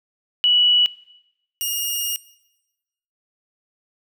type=tone pair in turn; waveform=sine / 10% pulse; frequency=2942 / 2847 Hz; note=F#7 / F7; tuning=-11 / +33 cents; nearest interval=minor second; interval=56 cents; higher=first; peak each=-13 / -13 dBFS; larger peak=neither; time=0.44-0.86 / 1.61-2.16 s; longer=second; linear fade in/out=0 ms; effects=noise-tail reverb RT60 1.0 s tail -21 dB re dry